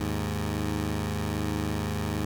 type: tone pair together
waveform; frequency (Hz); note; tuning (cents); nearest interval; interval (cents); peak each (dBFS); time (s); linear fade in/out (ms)
15% pulse; 77.56 / 103.83; D#2 / G#2; -5 / 0; perfect fourth; 505; -24; 0-2.25; 5
effects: none